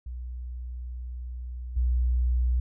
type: tone with level steps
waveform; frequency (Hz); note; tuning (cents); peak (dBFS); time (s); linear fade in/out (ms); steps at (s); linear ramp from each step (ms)
sine; 61.4; B1; -9; -33 / -21; 0.06-2.6; 5; 1.76; 10
effects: none